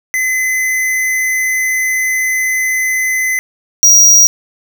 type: tone pair in turn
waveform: square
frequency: 2034 / 5743 Hz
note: C7 / F8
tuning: -50 / +47 cents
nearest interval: octave + tritone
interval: 1797 cents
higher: second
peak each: -13 / -4 dBFS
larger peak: second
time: 0.14-3.39 / 3.83-4.27 s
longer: first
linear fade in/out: 0 ms
effects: none